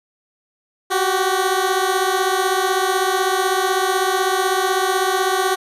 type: beating tone pair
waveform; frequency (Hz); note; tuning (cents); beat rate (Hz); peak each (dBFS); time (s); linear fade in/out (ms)
15% pulse; 370 / 386; F#4 / G4; 0 / -27; 16; -13; 0.9-5.56; 20
effects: resampled to 32000 Hz